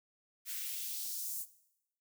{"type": "noise with high-pass filter sweep", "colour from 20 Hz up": "blue", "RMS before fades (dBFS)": -40, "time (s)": [0.45, 1.46], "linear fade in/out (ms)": 50, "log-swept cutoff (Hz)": [1600, 8400], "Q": 1.4, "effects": ["noise-tail reverb RT60 0.8 s tail -17 dB re dry"]}